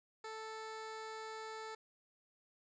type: tone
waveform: 15% pulse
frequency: 440 Hz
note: A4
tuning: in tune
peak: -38 dBFS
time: 0.24-1.75 s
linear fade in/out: 5 ms
effects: resampled to 16000 Hz + 12-bit